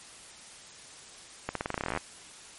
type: accelerating click train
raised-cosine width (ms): 0.5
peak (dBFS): -15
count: 17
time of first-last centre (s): 1.49-1.974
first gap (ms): 63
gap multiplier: 0.89
effects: white hiss -49 dBFS RMS until 2.58 s + MP3 48 kbps